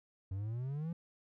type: exponential sweep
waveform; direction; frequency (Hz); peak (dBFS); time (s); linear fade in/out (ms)
triangle; up; 92.5 to 172.9; -34; 0.31-0.93; 5
effects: none